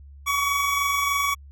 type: tone pair together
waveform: 25% pulse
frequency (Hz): 1108.7 / 1132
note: C#6 / C#6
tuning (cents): 0 / +36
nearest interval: unison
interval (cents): 36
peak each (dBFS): -27 / -18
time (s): 0.26-1.35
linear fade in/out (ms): 20
effects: added 70 Hz sine -42 dBFS peak until 1.51 s